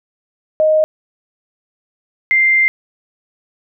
sine tone pair in turn, 622.3 / 2093 Hz, D#5 / C7, 0 / 0 cents, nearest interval octave + major sixth, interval 2100 cents, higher second, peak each -9 dBFS, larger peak neither, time 0.6-0.84 / 2.31-2.68 s, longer second, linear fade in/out 0 ms, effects none

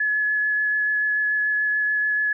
sine tone with vibrato, 1704 Hz, G#6, 44 cents sharp, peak -19 dBFS, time 0-2.33 s, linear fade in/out 5 ms, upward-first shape triangle, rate 6.9 Hz, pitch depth 11 cents each way, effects none

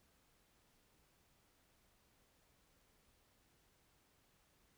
silence, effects pink hiss -74 dBFS RMS until 4.77 s

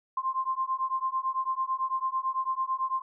sine beating tone pair, 1046.5 / 1055.5 Hz, C6 / C6, 0 / +15 cents, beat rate 9 Hz, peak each -30 dBFS, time 0.17-3.02 s, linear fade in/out 5 ms, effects none

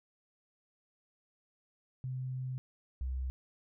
sine tone pair in turn, 129 / 64.5 Hz, C3 / C2, -24 / -24 cents, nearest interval octave, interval 1200 cents, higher first, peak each -35 / -33 dBFS, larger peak second, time 2.04-2.58 / 3.01-3.3 s, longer first, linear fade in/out 0 ms, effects none

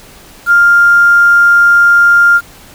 sine tone with quantisation, 1400 Hz, F6, 4 cents sharp, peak -3 dBFS, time 0.46-2.41 s, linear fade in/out 50 ms, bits 5, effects pink hiss -37 dBFS RMS until 2.74 s

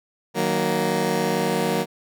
15% pulse chord, D# minor, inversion none, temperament just, 155.56 / 186.68 / 233.3 Hz, D#3 / F#3 / A#3, 0 / +16 / +2 cents, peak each -21 / -18 / -19 dBFS, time 0.34-1.86 s, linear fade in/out 50 ms, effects none

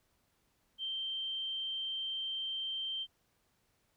sine tone, 3136 Hz, G7, in tune, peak -35 dBFS, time 0.78-3.07 s, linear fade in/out 50 ms, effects pink hiss -75 dBFS RMS until 3.96 s

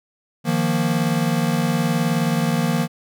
square chord, Eb suspended second, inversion none, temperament equal, 155.56 / 174.61 / 233.1 Hz, Eb3 / F3 / Bb3, 0 / 0 / 0 cents, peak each -23 / -23 / -23 dBFS, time 0.44-2.88 s, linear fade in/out 50 ms, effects none

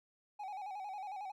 triangle tone with vibrato, 795 Hz, G5, 24 cents sharp, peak -39 dBFS, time 0.39-1.32 s, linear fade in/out 10 ms, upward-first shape square, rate 11 Hz, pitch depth 79 cents each way, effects none

